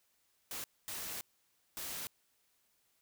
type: noise bursts at uneven times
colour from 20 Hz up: white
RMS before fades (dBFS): -42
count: 3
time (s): 0.51-0.64 / 0.88-1.21 / 1.77-2.07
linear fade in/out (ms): 0
effects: white hiss -75 dBFS RMS until 3.01 s